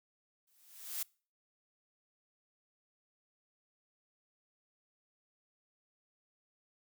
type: noise with exponential growth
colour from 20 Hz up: blue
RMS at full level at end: -35 dBFS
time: 0.47-1.03 s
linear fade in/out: 5 ms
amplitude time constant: 120 ms
effects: noise-tail reverb RT60 0.4 s tail -25 dB re dry